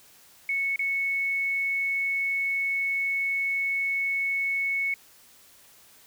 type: tone with dropouts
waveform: sine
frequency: 2208 Hz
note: C#7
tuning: 7 cents flat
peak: -24 dBFS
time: 0.49-4.94 s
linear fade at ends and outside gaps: 2 ms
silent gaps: 0.76-0.792 s
effects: white hiss -55 dBFS RMS until 6.06 s